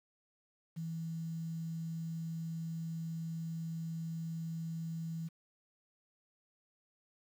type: tone with quantisation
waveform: sine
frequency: 163.7 Hz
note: E3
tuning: 12 cents flat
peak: -37 dBFS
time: 0.76-5.29 s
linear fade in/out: 20 ms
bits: 10
effects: none